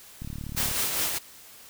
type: click train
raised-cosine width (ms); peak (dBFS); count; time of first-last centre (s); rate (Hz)
5; -24; 19; 0.22-0.713; 36.5
type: noise with tremolo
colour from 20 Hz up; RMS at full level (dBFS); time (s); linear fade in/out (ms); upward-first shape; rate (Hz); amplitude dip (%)
white; -26; 0.56-1.19; 20; sine; 4.9; 40
effects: white hiss -49 dBFS RMS until 1.69 s